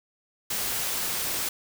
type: noise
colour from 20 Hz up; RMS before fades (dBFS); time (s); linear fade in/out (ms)
white; -29; 0.5-1.49; 5
effects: none